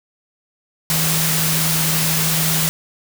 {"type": "tone in noise", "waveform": "sine", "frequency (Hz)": 160, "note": "D#3", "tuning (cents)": 49, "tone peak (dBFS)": -21, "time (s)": [0.9, 2.69], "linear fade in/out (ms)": 0, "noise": "white", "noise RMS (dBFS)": -19, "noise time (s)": [0.9, 2.69], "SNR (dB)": -5, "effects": []}